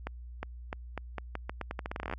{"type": "accelerating click train", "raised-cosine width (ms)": 0.5, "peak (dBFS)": -20, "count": 21, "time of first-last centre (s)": [0.07, 2.137], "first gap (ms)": 360, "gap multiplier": 0.83, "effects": ["added 60 Hz sine -42 dBFS peak until 2.18 s"]}